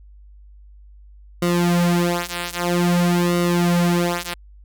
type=tone with flanger; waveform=sawtooth; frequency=174.61 Hz; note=F3; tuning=in tune; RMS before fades=-19 dBFS; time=1.42-4.34 s; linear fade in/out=5 ms; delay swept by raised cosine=1.2 to 5.9 ms; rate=0.51 Hz; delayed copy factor=-0.95; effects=added 50 Hz sine -42 dBFS peak until 4.64 s